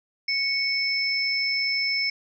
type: tone pair together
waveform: sine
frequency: 2217 / 5269 Hz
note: C#7 / E8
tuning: 0 / -2 cents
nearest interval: octave + minor third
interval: 1498 cents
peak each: -25 dBFS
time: 0.28-2.1 s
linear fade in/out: 5 ms
effects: none